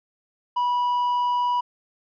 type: tone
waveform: triangle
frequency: 978 Hz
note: B5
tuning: 17 cents flat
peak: -18 dBFS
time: 0.56-1.61 s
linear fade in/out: 10 ms
effects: resampled to 11025 Hz